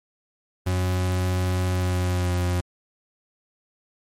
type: tone with pitch glide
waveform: 40% pulse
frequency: 91.5 to 89.26 Hz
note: F#2 to F2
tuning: -19 to +38 cents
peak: -20 dBFS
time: 0.66-2.61 s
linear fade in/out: 10 ms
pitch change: -43 cents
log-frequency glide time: 1.71-2.35 s
effects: MP3 64 kbps